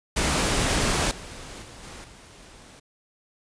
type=noise with level steps; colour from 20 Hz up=pink; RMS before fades=-23 / -40 / -44 / -41 / -48 dBFS; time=0.16-2.8 s; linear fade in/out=10 ms; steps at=1.11 / 1.62 / 1.83 / 2.04 s; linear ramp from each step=2 ms; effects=resampled to 22050 Hz